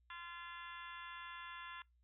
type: harmonic tone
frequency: 344.5 Hz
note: F4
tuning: 24 cents flat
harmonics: 3 / 4 / 5 / 6 / 7 / 8 / 9 / 10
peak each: -52 / -54 / -53 / -58 / -64 / -57 / -66 / -58 dBFS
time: 0.1-1.82 s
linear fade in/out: 2 ms
effects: noise-tail reverb RT60 0.2 s tail -24 dB re dry + added 60 Hz sine -70 dBFS peak until 2.03 s